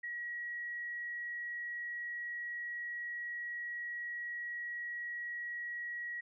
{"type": "tone", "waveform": "sine", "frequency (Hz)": 1912, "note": "A#6", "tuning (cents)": 43, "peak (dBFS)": -38, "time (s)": [0.03, 6.21], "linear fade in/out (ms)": 10, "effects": []}